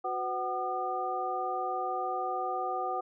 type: tone cluster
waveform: sine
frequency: 366.7 / 504 / 751 / 1212 Hz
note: F#4 / B4 / F#5 / D#6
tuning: -15 / +35 / +26 / -46 cents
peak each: -39 / -39 / -32 / -36 dBFS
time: 0.04-3.01 s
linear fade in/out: 10 ms
effects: none